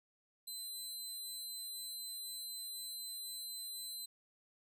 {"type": "tone", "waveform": "20% pulse", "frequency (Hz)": 4051, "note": "B7", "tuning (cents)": 43, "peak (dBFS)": -37, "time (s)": [0.47, 4.06], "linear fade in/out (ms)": 10, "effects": []}